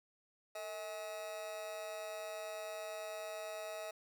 40% pulse tone with amplitude modulation, 640 Hz, D#5, 49 cents sharp, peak -38 dBFS, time 0.55-3.91 s, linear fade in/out 5 ms, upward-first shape sine, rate 191 Hz, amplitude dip 75%, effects none

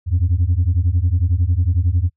sine beating tone pair, 82.41 / 93.41 Hz, E2 / F#2, 0 / +17 cents, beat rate 11 Hz, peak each -15 dBFS, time 0.06-2.1 s, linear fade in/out 50 ms, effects noise-tail reverb RT60 0.1 s tail -23 dB re dry + tanh soft clip ceiling -10 dBFS

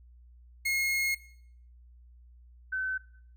40% pulse / sine tone pair in turn, 2156 / 1524.5 Hz, C#7 / G6, -49 / -49 cents, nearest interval tritone, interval 600 cents, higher first, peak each -26 / -29 dBFS, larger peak first, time 0.65-1.15 / 2.72-2.98 s, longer first, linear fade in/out 10 ms, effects noise-tail reverb RT60 0.6 s tail -17 dB re dry + added 60 Hz sine -52 dBFS peak until 3.36 s

